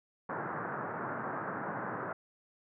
white band-pass noise, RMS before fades -38 dBFS, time 0.29-2.13 s, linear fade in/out 5 ms, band 110 to 1600 Hz, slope 48 dB/octave, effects none

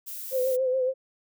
violet noise, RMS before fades -37 dBFS, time 0.06-0.57 s, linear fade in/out 20 ms
sine tone with vibrato, 516 Hz, C5, 24 cents flat, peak -22 dBFS, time 0.31-0.94 s, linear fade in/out 50 ms, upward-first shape sine, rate 7.1 Hz, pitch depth 44 cents each way
effects none

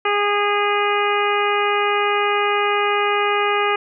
harmonic tone, 410.4 Hz, G#4, 21 cents flat, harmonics 1 / 2 / 3 / 4 / 5 / 6 / 7, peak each -21 / -23 / -21 / -28 / -26 / -26 / -29 dBFS, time 0.05-3.76 s, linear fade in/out 5 ms, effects none

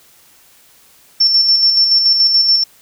sine tone with tremolo, 5410 Hz, E8, 44 cents sharp, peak -7 dBFS, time 1.2-2.64 s, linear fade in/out 10 ms, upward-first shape square, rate 7 Hz, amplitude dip 40%, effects white hiss -48 dBFS RMS until 2.81 s

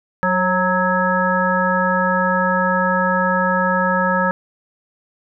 harmonic tone with a mistuned harmonic, 185 Hz, F#3, in tune, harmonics 1 / 3 / 5 / 7 / 9, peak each -21 / -21 / -21 / -21 / -21 dBFS, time 0.23-4.31 s, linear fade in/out 0 ms, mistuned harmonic 3, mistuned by -38 cents, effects none

